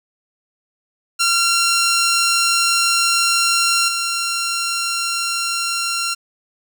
10% pulse tone with level steps, 1373 Hz, F6, 30 cents flat, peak -6 / -11 dBFS, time 1.19-6.15 s, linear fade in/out 20 ms, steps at 3.88 s, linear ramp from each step 5 ms, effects none

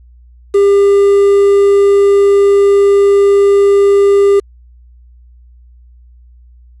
triangle tone with quantisation, 400.2 Hz, G4, 36 cents sharp, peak -3 dBFS, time 0.54-4.4 s, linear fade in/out 10 ms, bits 5, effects added 60 Hz sine -38 dBFS peak until 6.8 s + resampled to 24000 Hz

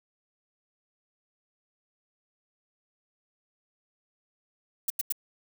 violet noise bursts, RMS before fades -27 dBFS, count 3, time 4.88-5.124 s, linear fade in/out 5 ms, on 22 ms, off 89 ms, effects none

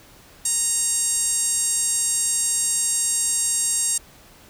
5% pulse tone with band-pass filter, 934 Hz, A#5, 3 cents sharp, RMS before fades -22 dBFS, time 0.45-3.98 s, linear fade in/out 5 ms, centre 8200 Hz, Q 3.9, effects pink hiss -49 dBFS RMS until 4.49 s

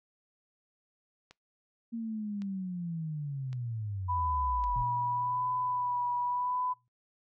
click train, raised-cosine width 0.2 ms, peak -33 dBFS, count 4, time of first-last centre 1.31-4.64 s, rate 0.901 Hz
sine linear sweep, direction down, 232.9 to 41.2 Hz, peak -33 dBFS, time 1.92-4.84 s, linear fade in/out 20 ms
sine tone with vibrato, 987.8 Hz, B5, in tune, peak -29 dBFS, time 4.08-6.74 s, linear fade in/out 20 ms, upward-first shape sine, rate 0.86 Hz, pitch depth 23 cents each way
sine tone with exponential decay, 121.3 Hz, B2, 31 cents flat, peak -34 dBFS, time 4.76-6.88 s, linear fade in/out 0 ms, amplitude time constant 460 ms
effects noise-tail reverb RT60 0.2 s tail -24 dB re dry

